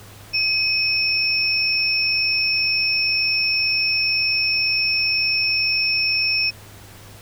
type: tone pair together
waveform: sine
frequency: 2534 / 5369 Hz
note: D#7 / E8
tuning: +31 / +31 cents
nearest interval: octave + minor second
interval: 1300 cents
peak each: -20 dBFS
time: 0.33-6.51 s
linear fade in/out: 20 ms
effects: added 102 Hz sine -44 dBFS peak until 7.21 s + pink hiss -44 dBFS RMS until 7.21 s